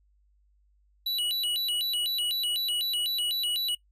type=tone with vibrato; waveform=square; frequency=3396 Hz; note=G#7; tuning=38 cents sharp; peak=-27 dBFS; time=1.06-3.75 s; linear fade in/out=5 ms; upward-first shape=square; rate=4 Hz; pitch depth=260 cents each way; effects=noise-tail reverb RT60 0.1 s tail -20 dB re dry + added 50 Hz sine -62 dBFS peak until 3.91 s